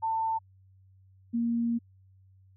sine tone pair in turn, 894 / 233.8 Hz, A5 / A#3, +27 / +5 cents, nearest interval octave + major seventh, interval 2322 cents, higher first, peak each -26 / -25 dBFS, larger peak second, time 0.02-0.39 / 1.33-1.79 s, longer second, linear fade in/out 20 ms, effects added 95 Hz sine -56 dBFS peak until 2.56 s

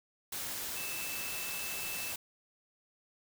sine tone in noise, 2637 Hz, E7, in tune, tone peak -42 dBFS, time 0.76-2.12 s, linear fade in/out 5 ms, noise white, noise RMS -39 dBFS, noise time 0.32-2.16 s, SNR -6 dB, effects none

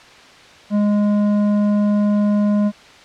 triangle tone with tanh clipping, 206.8 Hz, G#3, 7 cents flat, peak -15 dBFS, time 0.7-2.72 s, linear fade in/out 50 ms, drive 14 dB, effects white hiss -43 dBFS RMS until 3.04 s + low-pass 4000 Hz 12 dB/octave

